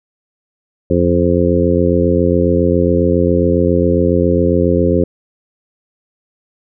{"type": "harmonic tone with a mistuned harmonic", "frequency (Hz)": 87.31, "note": "F2", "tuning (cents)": 0, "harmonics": [1, 2, 3, 4, 5, 6], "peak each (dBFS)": [-17, -17, -17, -17, -17, -17], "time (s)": [0.9, 5.04], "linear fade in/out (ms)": 5, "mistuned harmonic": 1, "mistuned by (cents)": -43, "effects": []}